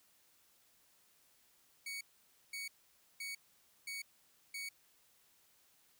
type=tone bursts; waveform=sawtooth; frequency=2236 Hz; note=C#7; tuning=14 cents sharp; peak=-38 dBFS; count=5; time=1.86-4.69 s; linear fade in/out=5 ms; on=150 ms; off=520 ms; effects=white hiss -70 dBFS RMS until 5.99 s